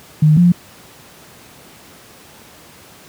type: tone pair in turn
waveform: sine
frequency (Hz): 153.5 / 175.46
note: D#3 / F3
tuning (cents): -23 / +8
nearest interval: major second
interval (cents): 231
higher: second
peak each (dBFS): -6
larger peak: neither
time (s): 0.22-0.37 / 0.37-0.52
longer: neither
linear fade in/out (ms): 5
effects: pink hiss -42 dBFS RMS until 3.08 s + high-pass 100 Hz 12 dB/octave